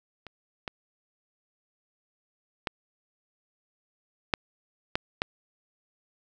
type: clicks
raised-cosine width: 0.3 ms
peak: -26 / -17 / -12 / -6 / -9 / -9 dBFS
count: 6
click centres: 0.267 / 0.678 / 2.672 / 4.338 / 4.955 / 5.219 s
effects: none